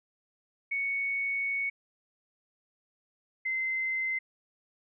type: tone pair in turn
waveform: sine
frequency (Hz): 2222 / 2068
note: C#7 / C7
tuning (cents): +4 / -21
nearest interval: minor second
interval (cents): 125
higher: first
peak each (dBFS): -28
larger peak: neither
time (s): 0.71-1.7 / 3.45-4.19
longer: first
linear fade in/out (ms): 10
effects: none